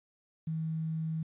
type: tone with quantisation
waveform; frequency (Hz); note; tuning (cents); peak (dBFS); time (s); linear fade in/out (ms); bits
sine; 160.1; D#3; +50; -31; 0.47-1.23; 5; 10
effects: resampled to 8000 Hz